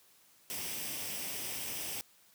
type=noise with comb filter; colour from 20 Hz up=white; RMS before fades=-39 dBFS; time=0.5-2.01 s; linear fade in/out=0 ms; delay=0.36 ms; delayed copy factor=+0.5; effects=white hiss -64 dBFS RMS until 2.34 s + high-pass 80 Hz 12 dB/octave